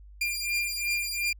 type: beating tone pair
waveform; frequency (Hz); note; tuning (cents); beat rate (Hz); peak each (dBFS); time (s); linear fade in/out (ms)
sawtooth; 2395 / 2397.8; D7 / D7; +33 / +35; 2.8; -27 / -27; 0.21-1.33; 5
effects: added 50 Hz sine -46 dBFS peak until 1.39 s